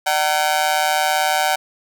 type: tone with amplitude modulation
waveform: sawtooth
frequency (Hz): 759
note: F#5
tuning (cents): +44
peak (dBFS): -8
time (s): 0.06-1.56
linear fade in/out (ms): 10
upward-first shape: sine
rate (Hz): 158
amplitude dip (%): 95
effects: none